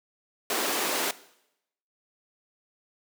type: high-pass noise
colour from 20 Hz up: pink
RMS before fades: -28 dBFS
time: 0.5-1.11 s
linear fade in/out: 2 ms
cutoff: 290 Hz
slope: 24 dB/octave
effects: noise-tail reverb RT60 0.8 s tail -18 dB re dry